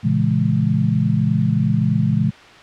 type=chord; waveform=sine; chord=A# half-diminished seventh; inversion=none; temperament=just; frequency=116.54 / 139.85 / 167.82 / 209.8 Hz; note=A#2 / C#3 / E3 / G#3; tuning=0 / +16 / +31 / +18 cents; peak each=-20 dBFS; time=0.03-2.31 s; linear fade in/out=20 ms; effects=white hiss -42 dBFS RMS until 2.62 s + low-pass 3000 Hz 12 dB/octave